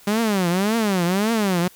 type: tone with vibrato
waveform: sawtooth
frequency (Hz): 198.7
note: G3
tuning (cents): +24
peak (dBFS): -14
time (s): 0.07-1.68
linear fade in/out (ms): 5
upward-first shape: triangle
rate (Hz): 1.8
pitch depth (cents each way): 290
effects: white hiss -49 dBFS RMS until 1.75 s